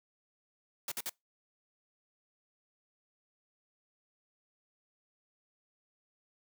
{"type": "noise bursts", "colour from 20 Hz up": "white", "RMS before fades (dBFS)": -37, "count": 3, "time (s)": [0.88, 1.095], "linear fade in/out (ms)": 2, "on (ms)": 37, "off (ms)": 52, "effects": ["noise-tail reverb RT60 0.2 s tail -26 dB re dry", "high-pass 150 Hz 12 dB/octave"]}